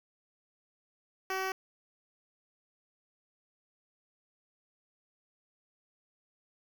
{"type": "tone with notch filter", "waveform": "10% pulse", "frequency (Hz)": 380, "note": "F#4", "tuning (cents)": 46, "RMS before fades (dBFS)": -34, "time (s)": [1.3, 1.52], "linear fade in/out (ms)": 2, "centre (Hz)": 8900, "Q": 0.99, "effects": ["9-bit"]}